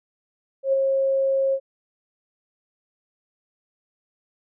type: tone with ADSR envelope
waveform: sine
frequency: 540 Hz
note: C#5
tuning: 45 cents flat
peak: -15 dBFS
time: 0.63-1.6 s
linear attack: 100 ms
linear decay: 12 ms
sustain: -3 dB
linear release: 65 ms
effects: none